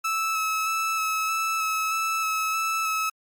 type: tone with vibrato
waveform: 30% pulse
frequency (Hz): 1303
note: E6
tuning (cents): -20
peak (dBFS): -21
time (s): 0.04-3.1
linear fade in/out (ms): 10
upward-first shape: square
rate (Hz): 1.6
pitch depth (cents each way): 12
effects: Opus 48 kbps